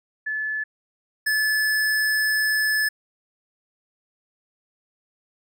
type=tone pair in turn; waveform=sine / square; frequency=1729 / 1729 Hz; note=A6 / A6; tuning=-31 / -31 cents; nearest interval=unison; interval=0 cents; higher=neither; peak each=-24 / -20 dBFS; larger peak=second; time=0.26-0.64 / 1.26-2.89 s; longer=second; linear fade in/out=10 ms; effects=none